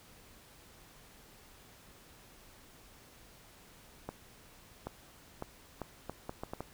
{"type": "accelerating click train", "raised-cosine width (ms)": 1, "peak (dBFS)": -24, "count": 9, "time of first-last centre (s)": [4.09, 6.606], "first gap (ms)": 780, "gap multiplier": 0.71, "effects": ["pink hiss -58 dBFS RMS until 6.73 s"]}